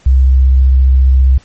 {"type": "tone with vibrato", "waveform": "sine", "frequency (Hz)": 65.41, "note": "C2", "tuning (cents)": 0, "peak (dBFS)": -4, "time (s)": [0.06, 1.38], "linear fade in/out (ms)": 5, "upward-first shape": "square", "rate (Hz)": 15, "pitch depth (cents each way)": 11, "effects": ["pink hiss -46 dBFS RMS until 1.44 s", "MP3 32 kbps"]}